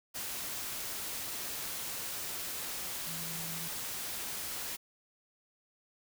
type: tone in noise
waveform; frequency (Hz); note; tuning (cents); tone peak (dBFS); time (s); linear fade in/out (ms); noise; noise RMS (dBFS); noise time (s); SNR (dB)
sine; 164.81; E3; 0; -45; 3.06-3.69; 20; white; -39; 0.14-4.77; -9
effects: none